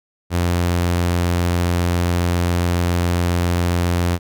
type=tone; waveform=sawtooth; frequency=87.31 Hz; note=F2; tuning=in tune; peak=-12 dBFS; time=0.3-4.19 s; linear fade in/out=50 ms; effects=none